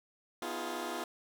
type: chord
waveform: 15% pulse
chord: F half-diminished seventh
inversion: second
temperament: equal with one note detuned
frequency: 246.9 / 317.5 / 349.2 / 415.3 Hz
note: Cb4 / Eb4 / F4 / Ab4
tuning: 0 / +35 / 0 / 0 cents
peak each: -37 / -37 / -33 / -37 dBFS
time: 0.42-1.04 s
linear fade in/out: 2 ms
effects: none